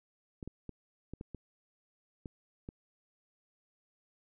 clicks, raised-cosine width 3 ms, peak -29 dBFS, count 8, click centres 0.428 / 0.476 / 0.693 / 1.136 / 1.211 / 1.347 / 2.258 / 2.689 s, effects none

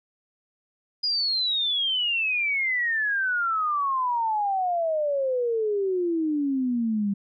sine exponential sweep, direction down, 4954 to 196.1 Hz, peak -22 dBFS, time 1.03-7.14 s, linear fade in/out 10 ms, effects none

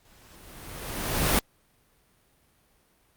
pink noise with exponential growth, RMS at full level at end -20 dBFS, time 0.05-1.39 s, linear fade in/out 1 ms, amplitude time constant 290 ms, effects pink hiss -65 dBFS RMS until 3.16 s + Opus 48 kbps

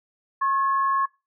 sine tone pair together, 1087.5 / 1705 Hz, C#6 / G#6, -33 / +45 cents, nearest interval minor sixth, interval 778 cents, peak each -20 / -31 dBFS, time 0.41-1.06 s, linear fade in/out 10 ms, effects noise-tail reverb RT60 0.3 s tail -23 dB re dry

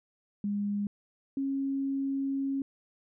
sine tone pair in turn, 203.9 / 273.1 Hz, G#3 / C#4, -32 / -26 cents, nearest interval perfect fourth, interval 506 cents, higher second, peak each -28 dBFS, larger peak neither, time 0.44-0.87 / 1.37-2.62 s, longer second, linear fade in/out 2 ms, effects none

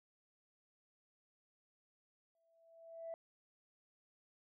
sine tone with exponential growth, 661 Hz, E5, 5 cents sharp, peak -40 dBFS, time 2.35-3.14 s, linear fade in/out 1 ms, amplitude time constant 170 ms, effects tanh soft clip ceiling -38 dBFS

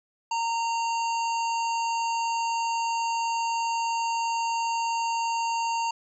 harmonic tone with a mistuned harmonic, 923 Hz, A#5, 17 cents flat, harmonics 1 / 3 / 5 / 7 / 8, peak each -25 / -35 / -39 / -42 / -43 dBFS, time 0.31-5.91 s, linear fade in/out 5 ms, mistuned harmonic 8, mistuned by -20 cents, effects 11-bit

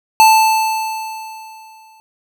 square tone with exponential decay, 880 Hz, A5, in tune, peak -5 dBFS, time 0.2-2 s, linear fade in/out 0 ms, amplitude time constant 390 ms, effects none

